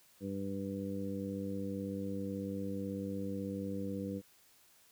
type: harmonic tone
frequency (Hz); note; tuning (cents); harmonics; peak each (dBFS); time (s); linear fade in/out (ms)
98.2; G2; +4; 1 / 2 / 3 / 4 / 5; -45 / -39 / -42 / -50 / -43; 0.2-4.22; 50
effects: white hiss -65 dBFS RMS until 4.91 s